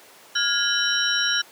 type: tone cluster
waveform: sine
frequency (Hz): 1416 / 1654 / 3027 / 3924 / 5590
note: F6 / G#6 / F#7 / B7 / F8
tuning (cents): +23 / -8 / +39 / -12 / +1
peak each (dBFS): -26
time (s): 0.35-1.42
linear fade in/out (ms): 10
effects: pink hiss -48 dBFS RMS until 1.51 s + high-pass 400 Hz 12 dB/octave